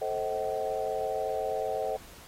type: chord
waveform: sine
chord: A diminished seventh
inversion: none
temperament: just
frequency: 440 / 528 / 633.6 / 760.3 Hz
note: A4 / C5 / Eb5 / Gb5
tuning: 0 / +16 / +31 / +47 cents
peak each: -34 dBFS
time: 0.01-1.97 s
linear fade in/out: 10 ms
effects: pink hiss -51 dBFS RMS until 2.27 s + AAC 48 kbps